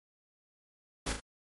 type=noise with echo; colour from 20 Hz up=pink; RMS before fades=-33 dBFS; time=1.06-1.13 s; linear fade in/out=10 ms; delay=37 ms; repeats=2; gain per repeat=-6 dB; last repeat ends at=1.204 s; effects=MP3 48 kbps